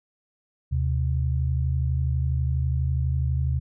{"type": "tone pair together", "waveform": "sine", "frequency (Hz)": [76.5, 128.66], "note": ["D#2", "C3"], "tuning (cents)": [-29, -29], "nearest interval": "major sixth", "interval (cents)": 900, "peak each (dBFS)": [-23, -25], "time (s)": [0.71, 3.6], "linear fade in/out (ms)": 20, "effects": []}